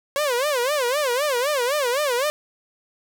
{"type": "tone with vibrato", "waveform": "sawtooth", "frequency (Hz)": 537, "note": "C5", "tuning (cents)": 45, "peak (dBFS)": -16, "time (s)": [0.16, 2.3], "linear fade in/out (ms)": 0, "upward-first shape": "sine", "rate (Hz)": 3.9, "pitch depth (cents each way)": 210, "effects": []}